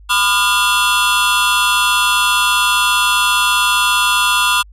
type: tone cluster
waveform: square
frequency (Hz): 1000 / 1210 / 1415 / 2710 / 3367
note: B5 / D#6 / F6 / E7 / G#7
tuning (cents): +21 / -49 / +22 / +47 / +23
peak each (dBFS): -19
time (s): 0.09-4.63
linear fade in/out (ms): 20
effects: added 50 Hz sine -38 dBFS peak until 4.72 s + resampled to 32000 Hz

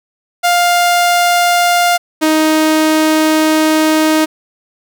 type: tone pair in turn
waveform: sawtooth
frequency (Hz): 702 / 312.7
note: F5 / D#4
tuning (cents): +9 / +9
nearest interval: octave + major second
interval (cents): 1400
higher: first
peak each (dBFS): -5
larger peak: neither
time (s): 0.43-1.98 / 2.21-4.26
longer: second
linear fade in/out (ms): 20
effects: none

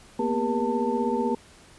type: tone cluster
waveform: sine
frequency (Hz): 231.2 / 247 / 402.1 / 476.6 / 891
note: A#3 / B3 / G4 / A#4 / A5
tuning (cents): -14 / 0 / +44 / +38 / +22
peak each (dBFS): -29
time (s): 0.19-1.35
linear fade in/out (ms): 5
effects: pink hiss -52 dBFS RMS until 1.78 s + resampled to 24000 Hz

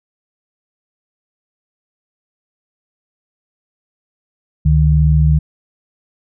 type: tone pair together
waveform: sine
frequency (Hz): 70.8 / 152.42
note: C#2 / D#3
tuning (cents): +37 / -35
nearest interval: octave + minor second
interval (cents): 1328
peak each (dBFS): -11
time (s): 4.65-5.39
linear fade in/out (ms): 10
effects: none

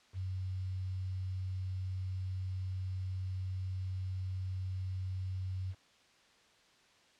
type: tone with quantisation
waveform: sine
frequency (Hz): 93.6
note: F#2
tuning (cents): +20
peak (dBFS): -35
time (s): 0.13-5.75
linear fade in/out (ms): 50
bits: 10
effects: white hiss -65 dBFS RMS until 7.19 s + low-pass 5000 Hz 12 dB/octave

